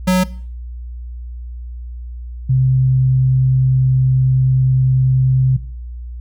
square / sine tone pair in turn, 184.1 / 130.18 Hz, F#3 / C3, -8 / -8 cents, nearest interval tritone, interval 600 cents, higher first, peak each -11 / -10 dBFS, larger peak second, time 0.07-0.24 / 2.49-5.57 s, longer second, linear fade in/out 10 ms, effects noise-tail reverb RT60 0.5 s tail -19 dB re dry + added 60 Hz sine -26 dBFS peak until 6.2 s

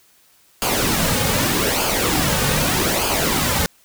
pink noise with flanger, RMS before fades -19 dBFS, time 0.62-3.66 s, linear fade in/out 0 ms, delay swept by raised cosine 0.52 to 3.02 ms, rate 0.82 Hz, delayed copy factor -0.6, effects white hiss -55 dBFS RMS until 3.84 s

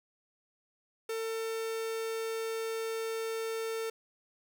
45% pulse tone, 450 Hz, A4, 39 cents sharp, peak -33 dBFS, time 1.09-3.9 s, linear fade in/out 5 ms, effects 12-bit

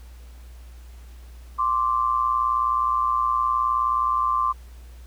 sine tone pair together, 1047.8 / 1167 Hz, C6 / D6, +2 / -11 cents, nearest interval major second, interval 187 cents, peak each -22 dBFS, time 1.58-4.53 s, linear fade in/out 20 ms, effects added 60 Hz sine -40 dBFS peak until 5.06 s + pink hiss -55 dBFS RMS until 5.06 s

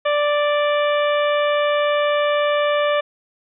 harmonic tone, 587.3 Hz, D5, in tune, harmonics 1 / 2 / 3 / 4 / 5 / 6, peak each -17 / -23 / -27 / -29 / -31 / -33 dBFS, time 0.05-3.01 s, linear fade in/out 10 ms, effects none

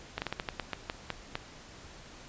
slowing click train, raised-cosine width 0.3 ms, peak -16 dBFS, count 11, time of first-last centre 0.18-1.354 s, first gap 39 ms, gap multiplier 1.23, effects pink hiss -50 dBFS RMS until 2.28 s + resampled to 16000 Hz

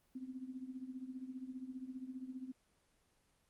sine tone with tremolo, 258.4 Hz, C4, 21 cents flat, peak -40 dBFS, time 0.15-2.52 s, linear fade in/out 5 ms, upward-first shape triangle, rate 15 Hz, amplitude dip 85%, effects pink hiss -75 dBFS RMS until 3.49 s + Opus 24 kbps

